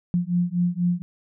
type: beating tone pair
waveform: sine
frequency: 174 / 178.1 Hz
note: F3 / F3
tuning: -6 / +34 cents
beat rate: 4.1 Hz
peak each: -23 dBFS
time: 0.14-1.02 s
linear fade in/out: 0 ms
effects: none